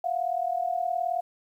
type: tone pair together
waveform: sine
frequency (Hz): 686 / 725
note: F5 / F#5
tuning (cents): -31 / -35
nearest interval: minor second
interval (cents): 96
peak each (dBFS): -28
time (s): 0.04-1.21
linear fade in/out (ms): 5
effects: 10-bit